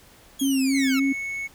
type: linear sweep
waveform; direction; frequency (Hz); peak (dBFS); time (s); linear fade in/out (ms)
15% pulse; down; 3370 to 1259; -22; 0.39-1; 10
type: tone with vibrato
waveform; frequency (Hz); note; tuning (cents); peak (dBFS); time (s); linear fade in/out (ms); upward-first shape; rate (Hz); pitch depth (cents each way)
sine; 269; C4; +48; -19; 0.41-1.13; 10; sine; 3.5; 31
type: tone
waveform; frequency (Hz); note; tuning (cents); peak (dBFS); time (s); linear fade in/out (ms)
triangle; 2206; C#7; -9; -26; 0.73-1.48; 20
effects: pink hiss -52 dBFS RMS until 1.54 s